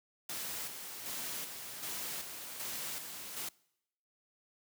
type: noise with tremolo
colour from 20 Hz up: white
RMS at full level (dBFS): -40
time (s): 0.29-3.49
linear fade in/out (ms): 5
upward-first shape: square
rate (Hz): 1.3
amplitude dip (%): 45
effects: noise-tail reverb RT60 0.8 s tail -24 dB re dry + high-pass 100 Hz 12 dB/octave